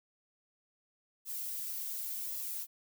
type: noise with flanger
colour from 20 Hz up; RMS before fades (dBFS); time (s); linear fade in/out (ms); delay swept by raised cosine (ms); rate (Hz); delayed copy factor
violet; -39; 1.25-2.67; 50; 1.3 to 3.6; 0.91; -0.55
effects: none